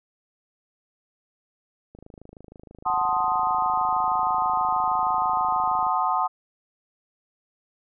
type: click train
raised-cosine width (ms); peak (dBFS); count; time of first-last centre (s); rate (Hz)
2; -31; 104; 1.95-5.866; 26.3
type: chord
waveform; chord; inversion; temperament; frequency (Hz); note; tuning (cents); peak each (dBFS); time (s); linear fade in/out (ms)
sine; F# diminished seventh; none; equal; 740 / 880 / 1046.5 / 1244.5; F#5 / A5 / C6 / Eb6; 0 / 0 / 0 / 0; -26; 2.85-6.28; 20
effects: none